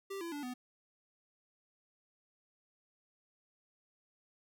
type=tone with pitch steps; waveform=square; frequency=392 / 337.3 / 290.3 / 249.8 Hz; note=G4 / E4 / D4 / B3; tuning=0 / +40 / -20 / +20 cents; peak=-40 dBFS; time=0.1-0.54 s; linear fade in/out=10 ms; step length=110 ms; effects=none